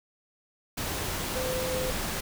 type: tone in noise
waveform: sine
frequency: 512 Hz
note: C5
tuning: 38 cents flat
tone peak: -30 dBFS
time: 1.35-1.91 s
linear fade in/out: 10 ms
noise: pink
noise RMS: -32 dBFS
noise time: 0.77-2.21 s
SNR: -1 dB
effects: none